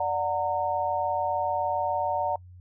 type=chord; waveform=sine; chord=D augmented; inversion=none; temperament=just; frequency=587.3 / 734.2 / 917.7 Hz; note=D5 / F#5 / A#5; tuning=0 / -14 / -27 cents; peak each=-30 / -28 / -28 dBFS; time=0-2.36 s; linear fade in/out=5 ms; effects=noise-tail reverb RT60 0.1 s tail -25 dB re dry + added 90 Hz sine -45 dBFS peak until 2.6 s